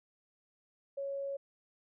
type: tone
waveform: sine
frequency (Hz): 554.4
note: C#5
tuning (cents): 0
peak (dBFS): -35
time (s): 0.97-1.37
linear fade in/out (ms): 10
effects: none